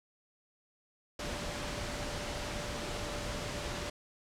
sine tone in noise, 587 Hz, D5, 1 cent flat, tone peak -45 dBFS, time 1.19-3.9 s, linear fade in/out 5 ms, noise pink, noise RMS -38 dBFS, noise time 1.19-3.9 s, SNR -10 dB, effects low-pass 7000 Hz 12 dB/octave

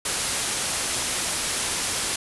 white low-pass noise, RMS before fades -27 dBFS, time 0.05-2.16 s, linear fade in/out 5 ms, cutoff 11000 Hz, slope 96 dB/octave, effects none

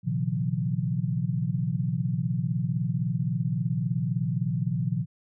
sine tone cluster, 118 / 133.7 / 157.4 / 177.2 Hz, A#2 / C3 / D#3 / F3, +22 / +38 / +20 / +25 cents, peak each -30 dBFS, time 0.03-5.06 s, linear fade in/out 50 ms, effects none

